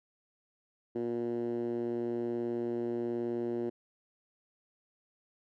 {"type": "tone with band-pass filter", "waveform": "10% pulse", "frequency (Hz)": 118.6, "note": "A#2", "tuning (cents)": 30, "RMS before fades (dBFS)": -34, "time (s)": [0.95, 3.7], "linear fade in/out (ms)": 10, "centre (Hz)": 320, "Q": 3.4, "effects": []}